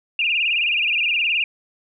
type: tone with vibrato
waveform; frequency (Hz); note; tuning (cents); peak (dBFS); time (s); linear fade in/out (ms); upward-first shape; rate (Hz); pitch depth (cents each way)
sine; 2603; E7; -22; -17; 0.19-1.44; 2; sine; 19; 160
effects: none